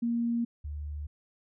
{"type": "tone pair in turn", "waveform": "sine", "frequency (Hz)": [234.6, 73.89], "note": ["A#3", "D2"], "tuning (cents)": [11, 11], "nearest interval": "octave + minor sixth", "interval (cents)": 2000, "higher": "first", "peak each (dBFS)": [-26, -34], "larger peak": "first", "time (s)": [[0.02, 0.45], [0.64, 1.07]], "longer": "neither", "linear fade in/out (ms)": 10, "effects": []}